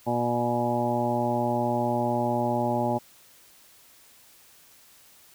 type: harmonic tone with a mistuned harmonic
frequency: 120 Hz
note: B2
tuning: 49 cents flat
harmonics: 1 / 2 / 3 / 4 / 5 / 6 / 7 / 8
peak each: -32 / -29 / -32 / -38 / -29 / -36 / -28 / -40 dBFS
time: 0.06-2.99 s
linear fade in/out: 20 ms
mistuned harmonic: 8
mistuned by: +28 cents
effects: white hiss -55 dBFS RMS until 5.34 s

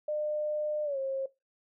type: tone with pitch glide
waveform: sine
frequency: 603 to 537.2 Hz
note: D5 to C5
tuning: +46 to +46 cents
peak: -29 dBFS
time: 0.08-1.26 s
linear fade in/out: 5 ms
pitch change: -200 cents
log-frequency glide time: 0.84-0.98 s
effects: noise-tail reverb RT60 0.2 s tail -19 dB re dry

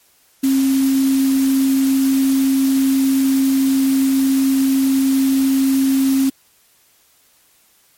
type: tone in noise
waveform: sine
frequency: 268.4 Hz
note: C4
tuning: 44 cents sharp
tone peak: -12 dBFS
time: 0.43-6.3 s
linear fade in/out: 10 ms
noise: white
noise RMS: -29 dBFS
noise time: 0.43-6.3 s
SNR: +14 dB
effects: white hiss -55 dBFS RMS until 7.97 s + MP3 64 kbps

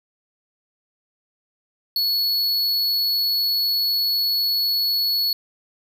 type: tone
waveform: square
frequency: 4392 Hz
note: C#8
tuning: 17 cents flat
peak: -19 dBFS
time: 1.96-5.33 s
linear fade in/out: 2 ms
effects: none

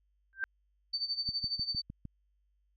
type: tone with exponential growth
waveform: sine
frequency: 1568 Hz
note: G6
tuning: in tune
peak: -26 dBFS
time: 0.33-0.44 s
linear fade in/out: 0 ms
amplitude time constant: 23 ms
type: tone with tremolo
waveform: sine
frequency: 4562 Hz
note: C#8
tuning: 49 cents sharp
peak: -29 dBFS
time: 0.93-1.82 s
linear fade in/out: 10 ms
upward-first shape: sine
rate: 12 Hz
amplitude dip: 80%
type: click train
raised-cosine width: 5 ms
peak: -30 dBFS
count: 6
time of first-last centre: 1.29-2.053 s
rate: 6.55 Hz
effects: added 50 Hz sine -70 dBFS peak until 2.76 s

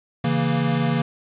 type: chord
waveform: square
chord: A# diminished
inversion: first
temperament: equal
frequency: 138.59 / 164.81 / 233.1 Hz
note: C#3 / E3 / A#3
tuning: 0 / 0 / 0 cents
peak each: -24 dBFS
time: 0.24-1.02 s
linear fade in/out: 5 ms
effects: resampled to 8000 Hz + 7-bit

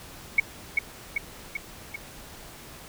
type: tone with echo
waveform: sine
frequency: 2217 Hz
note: C#7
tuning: in tune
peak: -14 dBFS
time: 0.38-0.4 s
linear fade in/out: 5 ms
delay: 390 ms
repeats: 4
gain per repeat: -4 dB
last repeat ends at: 1.96 s
effects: pink hiss -45 dBFS RMS until 2.88 s

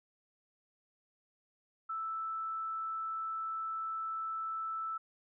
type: tone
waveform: sine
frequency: 1318.5 Hz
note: E6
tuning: in tune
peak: -35 dBFS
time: 1.89-4.98 s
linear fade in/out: 10 ms
effects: none

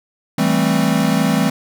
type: chord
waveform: square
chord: A minor seventh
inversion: second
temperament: equal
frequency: 164.81 / 196 / 220 / 261.6 Hz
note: E3 / G3 / A3 / C4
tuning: 0 / 0 / 0 / 0 cents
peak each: -20 dBFS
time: 0.38-1.5 s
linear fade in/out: 5 ms
effects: none

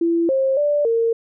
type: tone with pitch steps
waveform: sine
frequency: 336.3 / 534 / 586 / 458.7 Hz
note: E4 / C5 / D5 / A#4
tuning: +35 / +35 / -4 / -28 cents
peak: -15 dBFS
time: 0.01-1.13 s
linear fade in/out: 5 ms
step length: 280 ms
effects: none

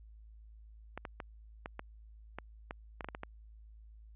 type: clicks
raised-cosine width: 0.5 ms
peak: -25 dBFS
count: 12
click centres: 0.976 / 1.052 / 1.202 / 1.659 / 1.794 / 2.386 / 2.709 / 3.008 / 3.045 / 3.087 / 3.149 / 3.234 s
effects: added 54 Hz sine -52 dBFS peak until 4.15 s + resampled to 8000 Hz

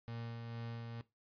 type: tone with tremolo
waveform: 35% pulse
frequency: 116.3 Hz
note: A#2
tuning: 4 cents flat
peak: -40 dBFS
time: 0.08-1.01 s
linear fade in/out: 0 ms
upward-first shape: sine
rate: 2.2 Hz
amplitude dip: 30%
effects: noise-tail reverb RT60 0.2 s tail -17 dB re dry + resampled to 11025 Hz

